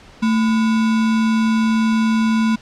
sine tone with sample-and-hold, 222.3 Hz, A3, 18 cents sharp, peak -13 dBFS, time 0.22-2.56 s, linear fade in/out 10 ms, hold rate 1225 Hz, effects pink hiss -44 dBFS RMS until 2.61 s + low-pass 5000 Hz 12 dB/octave

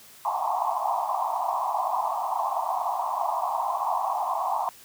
white band-pass noise, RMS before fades -27 dBFS, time 0.25-4.69 s, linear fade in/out 0 ms, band 670 to 1100 Hz, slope 96 dB/octave, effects white hiss -50 dBFS RMS until 4.84 s + high-pass 60 Hz 12 dB/octave

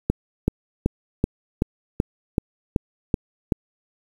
click train, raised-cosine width 3 ms, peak -5 dBFS, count 10, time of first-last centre 0.1-3.522 s, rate 2.63 Hz, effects 7-bit

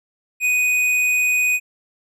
sine tone with tanh clipping, 2489 Hz, D#7, in tune, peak -17 dBFS, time 0.4-1.6 s, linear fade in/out 50 ms, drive 12 dB, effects none

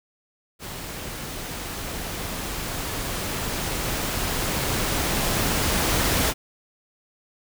pink noise with level ramp, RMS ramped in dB -35 to -21 dBFS, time 0.59-6.34 s, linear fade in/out 50 ms, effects none

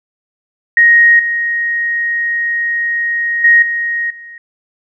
sine tone with level steps, 1874 Hz, A#6, 9 cents sharp, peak -4 / -13 / -4 / -14 / -30 dBFS, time 0.77-4.38 s, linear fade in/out 2 ms, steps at 1.19 / 3.44 / 3.62 / 4.1 s, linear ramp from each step 5 ms, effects none

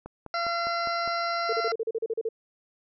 click train, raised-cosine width 1 ms, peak -25 dBFS, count 6, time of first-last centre 0.06-1.076 s, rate 4.92 Hz
harmonic tone, 683 Hz, F5, 39 cents flat, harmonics 1 / 2 / 3 / 4 / 6 / 7 / 8, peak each -30 / -29 / -36 / -47 / -39 / -41 / -41 dBFS, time 0.34-1.72 s, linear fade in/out 2 ms
sine tone bursts, 450 Hz, A4, 39 cents sharp, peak -25 dBFS, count 11, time 1.49-2.289 s, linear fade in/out 5 ms, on 39 ms, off 37 ms
effects none

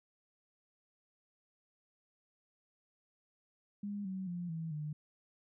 sine tone with pitch steps, 203.7 / 188.96 / 175.29 / 162.61 / 150.85 Hz, G#3 / F#3 / F3 / E3 / D3, -33 / +37 / +7 / -23 / +47 cents, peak -37 dBFS, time 3.83-4.93 s, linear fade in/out 5 ms, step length 220 ms, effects none

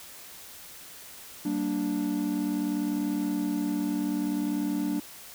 triangle chord, G minor, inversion none, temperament equal with one note detuned, 193.75 / 233.1 / 293.7 Hz, G3 / Bb3 / D4, -20 / 0 / 0 cents, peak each -31 / -31 / -26 dBFS, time 1.45-5 s, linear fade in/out 5 ms, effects white hiss -46 dBFS RMS until 5.34 s

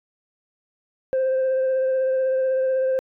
sine tone with vibrato, 523.3 Hz, C5, in tune, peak -16 dBFS, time 1.13-2.99 s, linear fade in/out 0 ms, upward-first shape triangle, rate 16 Hz, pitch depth 19 cents each way, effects tanh soft clip ceiling -17 dBFS

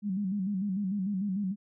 sine tone with vibrato, 196 Hz, G3, in tune, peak -28 dBFS, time 0.02-1.56 s, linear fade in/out 50 ms, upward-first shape square, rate 6.7 Hz, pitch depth 86 cents each way, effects none

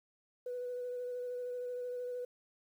sine tone with vibrato, 493.9 Hz, B4, in tune, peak -36 dBFS, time 0.46-2.25 s, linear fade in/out 5 ms, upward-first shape sine, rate 13 Hz, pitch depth 14 cents each way, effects tanh soft clip ceiling -33 dBFS + 11-bit

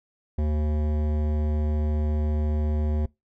sine tone with hard clipping, 75.6 Hz, D#2, 49 cents flat, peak -24 dBFS, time 0.38-3.06 s, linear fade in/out 5 ms, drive 15 dB, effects noise-tail reverb RT60 0.2 s tail -23 dB re dry

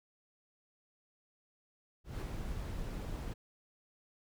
brown noise with ADSR envelope, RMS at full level -37 dBFS, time 2.04-3.34 s, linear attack 170 ms, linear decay 29 ms, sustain -3 dB, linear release 15 ms, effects none

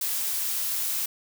blue noise, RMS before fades -28 dBFS, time 0.01-1.06 s, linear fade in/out 5 ms, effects none

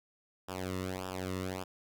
sawtooth tone with flanger, 93 Hz, F#2, 9 cents sharp, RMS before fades -38 dBFS, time 0.48-1.64 s, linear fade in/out 10 ms, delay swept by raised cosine 0.47 to 1.29 ms, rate 1.7 Hz, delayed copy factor -1, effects none

